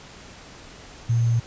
sine tone with sample-and-hold, 116.54 Hz, A#2, in tune, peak -17 dBFS, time 1.09-1.4 s, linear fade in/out 10 ms, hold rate 6300 Hz, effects pink hiss -44 dBFS RMS until 1.46 s + resampled to 16000 Hz

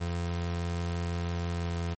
30% pulse tone with pitch glide, 86 to 85.16 Hz, F2 to F2, -26 to -43 cents, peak -27 dBFS, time 0-1.95 s, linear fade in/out 20 ms, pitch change -17 cents, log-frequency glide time 1.53-1.81 s, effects MP3 32 kbps

